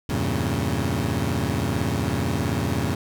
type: chord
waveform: 20% pulse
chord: E diminished seventh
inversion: none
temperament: equal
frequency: 82.41 / 98 / 116.54 / 138.59 Hz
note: E2 / G2 / Bb2 / Db3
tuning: 0 / 0 / 0 / 0 cents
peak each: -23 dBFS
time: 0.09-2.95 s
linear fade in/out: 5 ms
effects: none